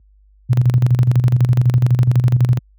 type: tone with tremolo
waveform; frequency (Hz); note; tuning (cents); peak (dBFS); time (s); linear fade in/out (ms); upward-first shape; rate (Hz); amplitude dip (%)
sine; 123.47; B2; 0; -7; 0.49-2.59; 20; square; 12; 65
effects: added 50 Hz sine -39 dBFS peak until 2.78 s + high-pass 80 Hz 12 dB/octave